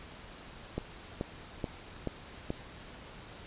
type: click train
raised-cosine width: 2 ms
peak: -19 dBFS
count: 5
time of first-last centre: 0.78-2.504 s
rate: 2.32 Hz
effects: pink hiss -49 dBFS RMS until 3.46 s + resampled to 8000 Hz